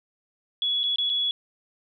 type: tone with dropouts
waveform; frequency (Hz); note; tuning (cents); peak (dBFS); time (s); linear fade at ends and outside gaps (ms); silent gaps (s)
sine; 3380; G#7; +30; -22; 0.62-1.31; 1; 0.833-0.838 / 0.959-0.984 / 1.095-1.099
effects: none